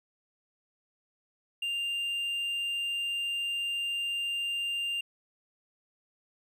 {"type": "tone", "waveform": "triangle", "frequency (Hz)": 2794, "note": "F7", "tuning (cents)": 0, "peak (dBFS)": -28, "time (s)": [1.62, 5.01], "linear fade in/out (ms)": 5, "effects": []}